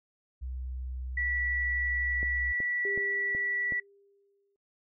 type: tone with pitch glide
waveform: sine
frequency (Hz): 63.6 to 63.09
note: C2 to B1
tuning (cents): -48 to +38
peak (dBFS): -34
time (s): 0.41-2.53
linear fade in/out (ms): 20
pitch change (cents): -14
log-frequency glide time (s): 0.56-1.66
type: tone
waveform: sine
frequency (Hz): 1952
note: B6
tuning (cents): -21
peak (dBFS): -28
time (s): 1.17-3.8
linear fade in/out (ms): 5
type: click train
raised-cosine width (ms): 2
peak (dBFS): -27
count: 5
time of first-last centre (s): 2.23-3.723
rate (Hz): 2.68
type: tone with exponential decay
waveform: sine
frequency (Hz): 399.8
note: G4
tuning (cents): +34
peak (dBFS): -33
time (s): 2.85-4.56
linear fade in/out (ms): 1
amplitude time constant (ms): 370
effects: noise-tail reverb RT60 0.1 s tail -23 dB re dry